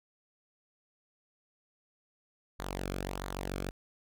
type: tone with flanger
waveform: sawtooth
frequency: 46.9 Hz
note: F#1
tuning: 24 cents sharp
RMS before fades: -38 dBFS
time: 2.59-3.71 s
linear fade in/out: 10 ms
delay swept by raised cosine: 0.36 to 1.08 ms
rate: 1.5 Hz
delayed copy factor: -0.65
effects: none